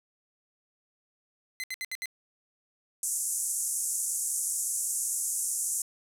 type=tone bursts; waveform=sawtooth; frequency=2049 Hz; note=C7; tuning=37 cents flat; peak=-29 dBFS; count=5; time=1.6-2.057 s; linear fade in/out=0 ms; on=37 ms; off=68 ms
type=band-pass noise; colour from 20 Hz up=white; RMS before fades=-31 dBFS; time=3.03-5.82 s; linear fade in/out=2 ms; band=6500 to 11000 Hz; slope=48 dB/octave
effects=none